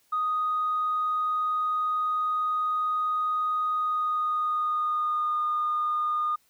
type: tone with pitch glide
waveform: sine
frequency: 1244.5 to 1221.7 Hz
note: D#6 to D#6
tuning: 0 to -32 cents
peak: -23 dBFS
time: 0.12-6.36 s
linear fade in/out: 10 ms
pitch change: -32 cents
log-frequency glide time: 3.72-5.43 s
effects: tanh soft clip ceiling -19 dBFS + white hiss -66 dBFS RMS until 6.49 s